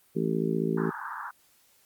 harmonic tone, 55.3 Hz, A1, 9 cents sharp, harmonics 3 / 4 / 5 / 6 / 7 / 8, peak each -30 / -31 / -34 / -35 / -30 / -36 dBFS, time 0.15-0.91 s, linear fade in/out 20 ms
pink band-pass noise, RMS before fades -37 dBFS, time 0.77-1.31 s, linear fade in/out 5 ms, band 840 to 1700 Hz, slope 96 dB/octave
effects white hiss -63 dBFS RMS until 1.85 s + Opus 32 kbps

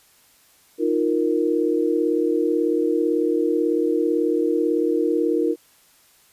sine chord, Eb suspended second, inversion none, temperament equal, 311.1 / 349.2 / 466.2 Hz, Eb4 / F4 / Bb4, 0 / 0 / 0 cents, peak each -22 dBFS, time 0.78-5.56 s, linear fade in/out 50 ms, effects white hiss -56 dBFS RMS until 6.32 s + resampled to 32000 Hz

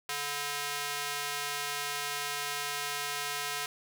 square tone with high-pass filter, 144.3 Hz, D3, 30 cents flat, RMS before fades -35 dBFS, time 0.09-3.66 s, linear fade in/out 2 ms, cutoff 1200 Hz, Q 0.55, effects none

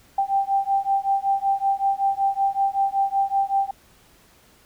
sine beating tone pair, 784 / 789.3 Hz, G5 / G5, 0 / +12 cents, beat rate 5.3 Hz, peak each -22 / -22 dBFS, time 0.18-3.71 s, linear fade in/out 5 ms, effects pink hiss -55 dBFS RMS until 4.65 s

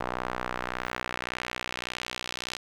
sawtooth tone with band-pass filter sweep, 61.74 Hz, B1, in tune, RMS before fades -35 dBFS, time 0-2.57 s, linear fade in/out 5 ms, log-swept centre 1000 to 4000 Hz, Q 1.2, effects 9-bit

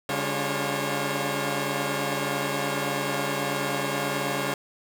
10% pulse tone cluster, 141.4 / 201.3 / 292.1 / 351.7 / 544 Hz, C#3 / G3 / D4 / F4 / C#5, +35 / +46 / -9 / +12 / -33 cents, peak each -22 / -24 / -27 / -27 / -23 dBFS, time 0.09-4.54 s, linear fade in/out 2 ms, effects none

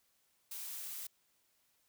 blue noise, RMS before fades -44 dBFS, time 0.51-1.07 s, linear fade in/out 5 ms, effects white hiss -75 dBFS RMS until 1.88 s

